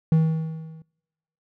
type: tone with level ramp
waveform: triangle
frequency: 160 Hz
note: D#3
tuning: 49 cents sharp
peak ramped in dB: -11 to -40 dBFS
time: 0.12-0.82 s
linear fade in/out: 2 ms
effects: noise-tail reverb RT60 1.0 s tail -24 dB re dry